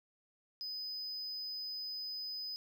triangle tone, 5010 Hz, D#8, 11 cents sharp, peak -38 dBFS, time 0.61-2.56 s, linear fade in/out 0 ms, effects none

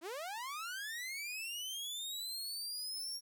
sawtooth linear sweep, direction up, 300 to 5610 Hz, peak -37 dBFS, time 0.01-3.21 s, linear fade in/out 50 ms, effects 12-bit

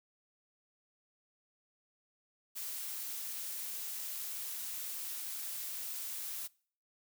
blue noise, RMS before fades -41 dBFS, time 2.55-6.48 s, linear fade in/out 20 ms, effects noise-tail reverb RT60 0.5 s tail -24 dB re dry

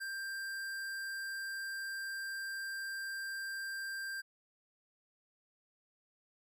sine tone with hard clipping, 1583 Hz, G6, 17 cents sharp, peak -40 dBFS, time 0-4.22 s, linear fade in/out 20 ms, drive 17 dB, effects none

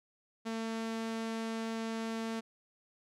sawtooth tone, 225.2 Hz, A3, 40 cents sharp, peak -31 dBFS, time 0.45-2.41 s, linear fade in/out 20 ms, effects low-pass 8000 Hz 12 dB/octave

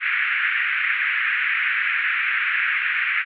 pink band-pass noise, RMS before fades -22 dBFS, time 0-3.25 s, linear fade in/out 50 ms, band 1500 to 2500 Hz, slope 48 dB/octave, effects none

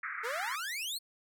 pink band-pass noise, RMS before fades -39 dBFS, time 0.03-0.56 s, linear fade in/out 5 ms, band 1200 to 2200 Hz, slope 96 dB/octave
sawtooth exponential sweep, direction up, 431.3 to 4470 Hz, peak -32 dBFS, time 0.23-0.99 s, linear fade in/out 20 ms
effects none

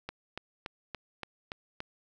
click train, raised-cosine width 0.3 ms, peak -21 dBFS, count 7, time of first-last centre 0.09-1.804 s, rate 3.5 Hz, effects 10-bit

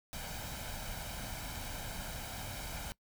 pink noise with comb filter, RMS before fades -42 dBFS, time 0.13-2.92 s, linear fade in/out 0 ms, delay 1.3 ms, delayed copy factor +0.6, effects noise-tail reverb RT60 0.1 s tail -22 dB re dry

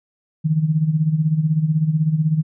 sine tone with tremolo, 156.4 Hz, D#3, 9 cents sharp, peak -12 dBFS, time 0.44-2.43 s, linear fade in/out 20 ms, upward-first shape sine, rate 16 Hz, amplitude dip 70%, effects none

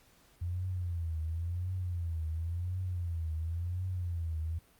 sine tone with vibrato, 85.7 Hz, F2, 32 cents flat, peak -32 dBFS, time 0.41-4.59 s, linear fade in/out 10 ms, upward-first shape triangle, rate 0.94 Hz, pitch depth 150 cents each way, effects pink hiss -64 dBFS RMS until 4.79 s + Opus 48 kbps

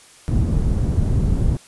white low-pass noise, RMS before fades -18 dBFS, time 0.28-1.57 s, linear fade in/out 0 ms, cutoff 110 Hz, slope 12 dB/octave, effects white hiss -47 dBFS RMS until 1.67 s + resampled to 24000 Hz

